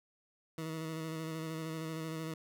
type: tone with vibrato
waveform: 20% pulse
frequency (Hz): 160.1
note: D#3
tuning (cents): +50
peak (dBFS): -33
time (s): 0.58-2.34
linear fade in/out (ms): 2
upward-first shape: square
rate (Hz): 13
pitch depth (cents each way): 20
effects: none